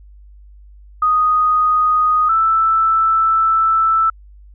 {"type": "tone pair in turn", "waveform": "sine", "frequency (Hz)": [1244.5, 1321.6], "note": ["D#6", "E6"], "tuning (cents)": [0, 4], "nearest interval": "minor second", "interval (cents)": 104, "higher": "second", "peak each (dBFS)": -11, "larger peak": "neither", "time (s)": [[1.02, 2.29], [2.29, 4.1]], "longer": "second", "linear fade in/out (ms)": 5, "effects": ["added 50 Hz sine -39 dBFS peak until 4.54 s"]}